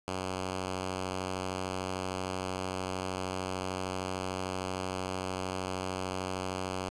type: tone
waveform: 5% pulse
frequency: 93.2 Hz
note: F#2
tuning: 13 cents sharp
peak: -22 dBFS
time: 0.08-6.89 s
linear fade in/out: 0 ms
effects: resampled to 22050 Hz + 9-bit